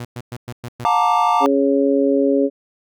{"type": "tone bursts", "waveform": "sawtooth", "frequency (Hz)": 120.7, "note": "B2", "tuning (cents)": -39, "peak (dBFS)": -23, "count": 6, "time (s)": [0, 0.844], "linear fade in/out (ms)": 5, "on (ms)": 49, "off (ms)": 110}
{"type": "chord", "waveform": "triangle", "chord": "Bb major seventh", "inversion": "second", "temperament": "equal with one note detuned", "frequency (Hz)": [716.4, 880, 932.3, 1174.7], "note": ["F5", "A5", "Bb5", "D6"], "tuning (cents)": [44, 0, 0, 0], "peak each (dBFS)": -17, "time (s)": [0.85, 1.46], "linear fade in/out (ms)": 0}
{"type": "harmonic tone", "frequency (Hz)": 138.59, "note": "C#3", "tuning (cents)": 0, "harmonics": [2, 3, 4], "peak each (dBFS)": [-16, -18, -19], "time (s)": [1.4, 2.5], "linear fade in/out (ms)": 50}
{"effects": []}